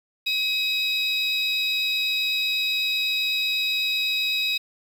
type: tone cluster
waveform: triangle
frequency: 2545 / 3827 / 4916 Hz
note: D#7 / A#7 / D#8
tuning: +39 / +45 / -22 cents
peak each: -24 / -23 / -30 dBFS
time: 0.26-4.58 s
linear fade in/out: 10 ms
effects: 8-bit